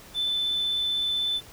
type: tone with vibrato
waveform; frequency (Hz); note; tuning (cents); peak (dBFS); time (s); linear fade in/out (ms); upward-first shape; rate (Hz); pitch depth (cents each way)
triangle; 3520; A7; 0; -21; 0.14-1.41; 50; triangle; 16; 8
effects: tanh soft clip ceiling -21 dBFS + pink hiss -48 dBFS RMS until 1.52 s